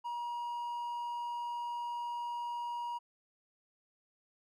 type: tone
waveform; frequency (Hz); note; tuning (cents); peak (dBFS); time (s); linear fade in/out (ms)
triangle; 954; A#5; +40; -34; 0.04-2.99; 20
effects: none